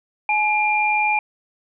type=tone pair together; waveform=sine; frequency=846.7 / 2392 Hz; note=G#5 / D7; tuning=+33 / +31 cents; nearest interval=octave + tritone; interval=1798 cents; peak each=-19 dBFS; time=0.29-1.19 s; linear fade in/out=2 ms; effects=none